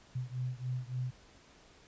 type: beating tone pair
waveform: sine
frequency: 124.9 / 128.4 Hz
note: B2 / C3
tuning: +20 / -32 cents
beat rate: 3.5 Hz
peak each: -37 / -38 dBFS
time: 0.15-1.11 s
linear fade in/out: 10 ms
effects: pink hiss -60 dBFS RMS until 1.87 s + resampled to 16000 Hz